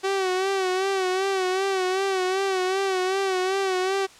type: tone with vibrato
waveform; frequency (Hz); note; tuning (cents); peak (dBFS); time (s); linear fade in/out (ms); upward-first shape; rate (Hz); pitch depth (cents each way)
sawtooth; 379.4; F#4; +43; -18; 0.03-4.07; 20; sine; 2.6; 60
effects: white hiss -49 dBFS RMS until 4.19 s + low-pass 7000 Hz 12 dB/octave